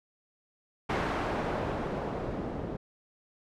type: noise with low-pass filter sweep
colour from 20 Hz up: white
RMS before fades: -33 dBFS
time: 0.89-2.77 s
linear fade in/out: 10 ms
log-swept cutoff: 1200 to 380 Hz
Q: 0.71
effects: none